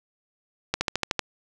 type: slowing click train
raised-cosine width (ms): 0.2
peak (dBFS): -6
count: 7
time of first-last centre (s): 0.74-1.193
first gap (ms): 70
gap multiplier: 1.03
effects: none